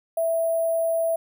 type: tone with sample-and-hold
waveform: sine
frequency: 659.3 Hz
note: E5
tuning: in tune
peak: -20 dBFS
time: 0.17-1.16 s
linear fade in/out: 5 ms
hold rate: 11025 Hz
effects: none